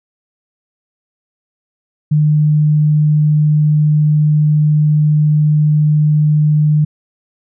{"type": "tone", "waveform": "sine", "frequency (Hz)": 151.2, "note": "D#3", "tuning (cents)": -49, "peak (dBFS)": -8, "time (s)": [2.11, 6.85], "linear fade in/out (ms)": 10, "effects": []}